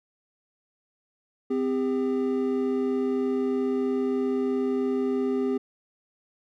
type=tone pair together; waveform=triangle; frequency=257.5 / 400.6 Hz; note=C4 / G4; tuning=-28 / +38 cents; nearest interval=minor sixth; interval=766 cents; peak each=-24 dBFS; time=1.5-5.58 s; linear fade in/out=10 ms; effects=none